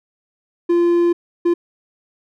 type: tone bursts at uneven times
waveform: triangle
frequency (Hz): 345.1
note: F4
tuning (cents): -21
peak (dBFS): -10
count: 2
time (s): 0.69-1.13 / 1.45-1.54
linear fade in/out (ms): 10
effects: none